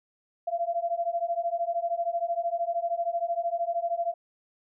sine beating tone pair, 677 / 690 Hz, E5 / F5, +46 / -21 cents, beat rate 13 Hz, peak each -29 dBFS, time 0.47-4.14 s, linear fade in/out 10 ms, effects none

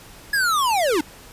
square linear sweep, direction down, 1700 to 277.2 Hz, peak -18 dBFS, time 0.33-1.01 s, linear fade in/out 5 ms, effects pink hiss -44 dBFS RMS until 1.32 s + resampled to 32000 Hz

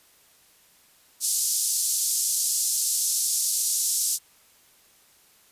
white band-pass noise, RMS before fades -25 dBFS, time 1.2-4.19 s, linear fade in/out 50 ms, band 5200 to 11000 Hz, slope 24 dB/octave, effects white hiss -58 dBFS RMS until 5.51 s + resampled to 32000 Hz

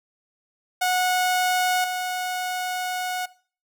sawtooth tone with level steps, 732 Hz, F#5, 19 cents flat, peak -16 / -22 dBFS, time 0.81-3.26 s, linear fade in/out 10 ms, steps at 1.84 s, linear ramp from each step 2 ms, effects noise-tail reverb RT60 0.4 s tail -18 dB re dry

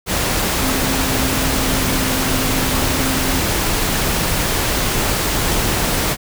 sine tone in noise, 261.6 Hz, C4, in tune, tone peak -23 dBFS, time 0.57-3.42 s, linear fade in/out 50 ms, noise pink, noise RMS -18 dBFS, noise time 0.06-6.17 s, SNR -8 dB, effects none

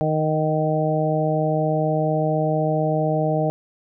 harmonic tone with a mistuned harmonic, 155.56 Hz, D#3, in tune, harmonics 1 / 2 / 3 / 4 / 5, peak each -22 / -27 / -26 / -23 / -27 dBFS, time 0.01-3.5 s, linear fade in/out 0 ms, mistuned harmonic 5, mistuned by -16 cents, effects none

